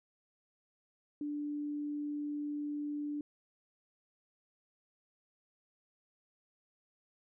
sine tone, 293.7 Hz, D4, in tune, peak -35 dBFS, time 1.21-3.21 s, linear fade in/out 2 ms, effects none

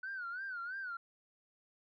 sine tone with vibrato, 1480 Hz, F#6, in tune, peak -38 dBFS, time 0.03-0.97 s, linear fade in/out 5 ms, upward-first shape sine, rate 3 Hz, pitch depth 130 cents each way, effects tanh soft clip ceiling -35 dBFS

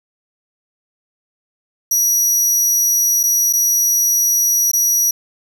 sawtooth tone with dropouts, 5800 Hz, F#8, 35 cents flat, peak -10 dBFS, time 1.91-5.11 s, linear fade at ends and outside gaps 5 ms, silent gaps 3.232-3.236 / 3.528-3.534 / 4.716-4.733 s, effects none

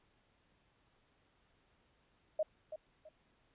sine tone with echo, 622.3 Hz, D#5, in tune, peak -30 dBFS, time 2.39-2.43 s, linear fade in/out 5 ms, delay 330 ms, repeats 2, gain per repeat -11 dB, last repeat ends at 3.09 s, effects pink hiss -73 dBFS RMS until 3.54 s + resampled to 8000 Hz

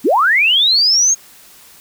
sine linear sweep, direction up, 200.8 to 6600 Hz, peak -9 dBFS, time 0.04-1.15 s, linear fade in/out 20 ms, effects white hiss -43 dBFS RMS until 1.8 s

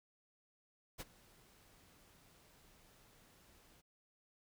pink noise with ADSR envelope, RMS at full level -44 dBFS, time 0.98-3.82 s, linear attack 27 ms, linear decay 28 ms, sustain -22 dB, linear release 24 ms, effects none

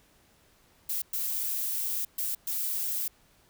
violet noise bursts at uneven times, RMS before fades -31 dBFS, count 4, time 0.89-1.02 / 1.13-2.05 / 2.18-2.35 / 2.47-3.08 s, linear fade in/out 5 ms, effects pink hiss -63 dBFS RMS until 3.49 s

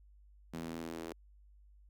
sawtooth tone with high-pass filter sweep, 82.41 Hz, E2, in tune, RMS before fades -43 dBFS, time 0.53-1.13 s, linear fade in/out 10 ms, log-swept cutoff 200 to 360 Hz, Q 2.2, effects added 50 Hz sine -58 dBFS peak until 1.89 s

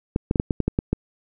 clicks, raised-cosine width 3 ms, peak -7 dBFS, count 9, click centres 0.161 / 0.311 / 0.358 / 0.399 / 0.508 / 0.603 / 0.68 / 0.789 / 0.93 s, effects none

